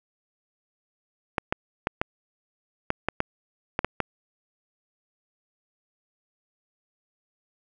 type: clicks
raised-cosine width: 0.5 ms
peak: -8 dBFS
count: 10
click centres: 1.382 / 1.525 / 1.871 / 2.015 / 2.904 / 3.086 / 3.204 / 3.791 / 3.846 / 4.003 s
effects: none